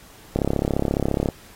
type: click train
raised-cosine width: 2 ms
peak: -7 dBFS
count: 33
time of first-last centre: 0.36-1.288 s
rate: 34.5 Hz
effects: pink hiss -48 dBFS RMS until 1.55 s + AAC 48 kbps